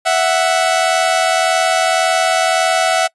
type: tone pair together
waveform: sawtooth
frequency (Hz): 659.3 / 741.1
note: E5 / F#5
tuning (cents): 0 / +3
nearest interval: major second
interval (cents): 203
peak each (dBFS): -11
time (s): 0.05-3.08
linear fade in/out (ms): 20
effects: noise-tail reverb RT60 0.1 s tail -25 dB re dry + resampled to 24000 Hz